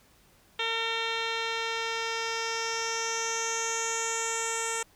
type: tone with low-pass filter sweep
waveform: 10% pulse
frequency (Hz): 455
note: A#4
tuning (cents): -42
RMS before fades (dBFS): -31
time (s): 0.59-4.83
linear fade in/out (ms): 5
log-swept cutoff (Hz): 3600 to 8100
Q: 5.4
effects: pink hiss -61 dBFS RMS until 4.95 s